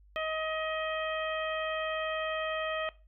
harmonic tone, 631 Hz, D#5, 24 cents sharp, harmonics 1 / 2 / 3 / 4 / 5, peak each -34 / -37 / -39 / -40 / -41 dBFS, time 0.16-2.89 s, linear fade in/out 0 ms, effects noise-tail reverb RT60 0.3 s tail -19 dB re dry + added 50 Hz sine -56 dBFS peak until 3.07 s

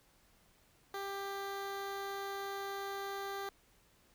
15% pulse tone with notch filter, 395.2 Hz, G4, 14 cents sharp, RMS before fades -41 dBFS, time 0.94-3.49 s, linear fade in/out 2 ms, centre 8100 Hz, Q 1.6, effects pink hiss -68 dBFS RMS until 4.14 s

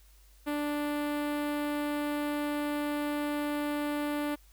sawtooth tone with notch filter, 293.7 Hz, D4, in tune, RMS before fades -32 dBFS, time 0.46-4.36 s, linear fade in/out 20 ms, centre 6000 Hz, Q 0.72, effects added 50 Hz sine -56 dBFS peak until 4.52 s + white hiss -64 dBFS RMS until 4.52 s

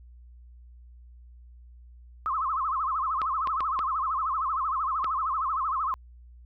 sine tone with vibrato, 1168 Hz, D6, 10 cents flat, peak -25 dBFS, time 2.26-5.94 s, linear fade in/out 0 ms, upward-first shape sine, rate 13 Hz, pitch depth 210 cents each way
clicks, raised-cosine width 0.3 ms, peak -19 dBFS, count 5, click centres 3.217 / 3.473 / 3.606 / 3.791 / 5.044 s
effects added 60 Hz sine -47 dBFS peak until 6.45 s

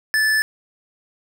sine tone with hard clipping, 1745 Hz, A6, 15 cents flat, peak -17 dBFS, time 0.14-0.42 s, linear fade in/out 0 ms, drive 14 dB, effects none

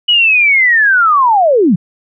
sine linear sweep, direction down, 2960 to 150.3 Hz, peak -6 dBFS, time 0.08-1.76 s, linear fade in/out 10 ms, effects none

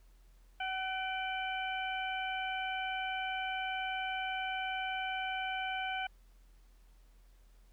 harmonic tone with a mistuned harmonic, 755 Hz, F#5, 35 cents sharp, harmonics 1 / 2 / 3 / 4, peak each -37 / -40 / -41 / -43 dBFS, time 0.6-6.07 s, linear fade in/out 5 ms, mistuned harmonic 3, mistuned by +63 cents, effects added 42 Hz sine -58 dBFS peak until 7.72 s + pink hiss -72 dBFS RMS until 7.72 s

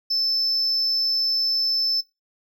triangle tone, 5274 Hz, E8, in tune, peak -18 dBFS, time 0.1-2.01 s, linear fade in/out 10 ms, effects noise-tail reverb RT60 0.2 s tail -18 dB re dry + tanh soft clip ceiling -15 dBFS

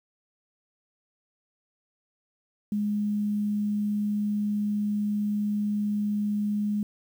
sine tone with quantisation, 207.7 Hz, G#3, in tune, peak -24 dBFS, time 2.72-6.83 s, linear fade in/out 2 ms, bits 9, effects none

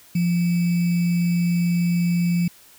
sine tone with sample-and-hold, 173.6 Hz, F3, 10 cents flat, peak -17 dBFS, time 0.15-2.48 s, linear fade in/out 5 ms, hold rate 2450 Hz, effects white hiss -50 dBFS RMS until 2.78 s

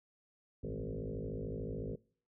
sine tone with frequency modulation, 155.56 Hz, D#3, in tune, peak -37 dBFS, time 0.63-1.96 s, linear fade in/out 10 ms, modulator 53.7 Hz, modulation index 6.4, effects noise-tail reverb RT60 0.5 s tail -24 dB re dry

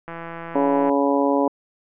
click train, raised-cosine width 0.5 ms, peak -18 dBFS, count 137, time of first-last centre 0.08-0.894 s, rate 167 Hz
harmonic tone, 140.5 Hz, C#3, 24 cents sharp, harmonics 2 / 3 / 4 / 5 / 6 / 7, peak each -20 / -24 / -22 / -28 / -27 / -25 dBFS, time 0.55-1.48 s, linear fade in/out 5 ms
effects low-pass 2000 Hz 12 dB/octave

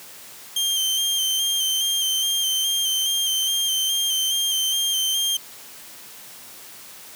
sawtooth tone with vibrato, 3154 Hz, G7, 10 cents sharp, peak -17 dBFS, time 0.56-5.37 s, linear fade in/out 5 ms, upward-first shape square, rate 2.4 Hz, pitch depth 24 cents each way, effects white hiss -42 dBFS RMS until 7.15 s + high-pass 100 Hz 12 dB/octave

